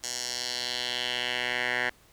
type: tone with band-pass filter sweep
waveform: 10% pulse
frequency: 123.47 Hz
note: B2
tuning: in tune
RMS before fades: -31 dBFS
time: 0.03-1.9 s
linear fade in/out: 10 ms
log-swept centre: 6400 to 1800 Hz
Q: 2.3
effects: pink hiss -59 dBFS RMS until 2.12 s